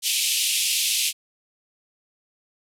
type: band-pass noise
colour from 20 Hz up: pink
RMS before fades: -23 dBFS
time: 0.02-1.13 s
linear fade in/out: 50 ms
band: 2500 to 13000 Hz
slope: 48 dB/octave
effects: none